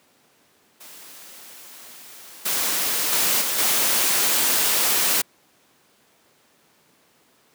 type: noise with level steps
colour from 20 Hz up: white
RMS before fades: -43 / -23 / -20 / -24 / -20 dBFS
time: 0.8-5.22 s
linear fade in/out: 10 ms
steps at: 2.45 / 3.12 / 3.41 / 3.58 s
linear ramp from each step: 10 ms
effects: pink hiss -59 dBFS RMS until 7.54 s + high-pass 200 Hz 12 dB/octave